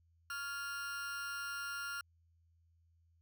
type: tone with amplitude modulation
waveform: 40% pulse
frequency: 1400 Hz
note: F6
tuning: 4 cents sharp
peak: -36 dBFS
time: 0.3-2.01 s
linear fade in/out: 2 ms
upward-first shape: sine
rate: 289 Hz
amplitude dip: 60%
effects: added 83 Hz sine -68 dBFS peak until 3.21 s